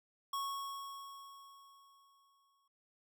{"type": "tone with exponential decay", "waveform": "square", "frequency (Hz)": 1104, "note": "C#6", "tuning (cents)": -7, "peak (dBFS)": -36, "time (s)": [0.33, 2.68], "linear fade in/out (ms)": 5, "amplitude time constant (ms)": 510, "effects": []}